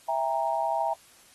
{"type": "chord", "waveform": "sine", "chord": "E diminished", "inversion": "none", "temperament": "equal with one note detuned", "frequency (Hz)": [659.3, 801.4, 932.3], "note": ["E5", "G5", "Bb5"], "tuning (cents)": [0, 38, 0], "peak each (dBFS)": -29, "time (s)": [0.08, 0.94], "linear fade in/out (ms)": 10, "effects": ["white hiss -56 dBFS RMS until 1.34 s", "AAC 32 kbps"]}